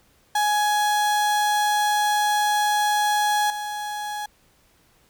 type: tone with level steps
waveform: 35% pulse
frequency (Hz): 836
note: G#5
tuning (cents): +11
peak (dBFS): -17 / -26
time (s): 0.35-4.26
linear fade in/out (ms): 5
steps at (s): 3.5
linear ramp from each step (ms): 2
effects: pink hiss -60 dBFS RMS until 5.09 s